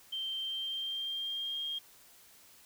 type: tone with pitch glide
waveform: sine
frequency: 3136 to 3226 Hz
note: G7 to G7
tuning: 0 to +49 cents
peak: -34 dBFS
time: 0.12-1.79 s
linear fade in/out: 10 ms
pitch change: +49 cents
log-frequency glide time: 0.4-1.61 s
effects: white hiss -59 dBFS RMS until 2.65 s